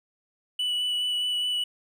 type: tone with vibrato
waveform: triangle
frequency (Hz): 2960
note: F#7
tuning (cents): 0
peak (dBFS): -23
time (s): 0.59-1.64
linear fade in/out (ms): 5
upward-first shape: sine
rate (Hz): 4.8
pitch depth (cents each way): 12
effects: none